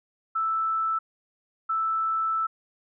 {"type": "tone bursts at uneven times", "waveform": "sine", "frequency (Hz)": 1319, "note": "E6", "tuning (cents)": 1, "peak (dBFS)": -23, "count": 2, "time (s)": [[0.35, 0.99], [1.69, 2.47]], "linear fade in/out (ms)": 10, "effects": []}